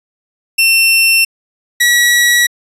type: tone pair in turn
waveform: sawtooth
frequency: 2700 / 1928 Hz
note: E7 / B6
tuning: +41 / -42 cents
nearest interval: tritone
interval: 583 cents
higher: first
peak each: -4 dBFS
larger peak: neither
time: 0.58-1.25 / 1.8-2.47 s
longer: neither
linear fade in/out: 10 ms
effects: resampled to 32000 Hz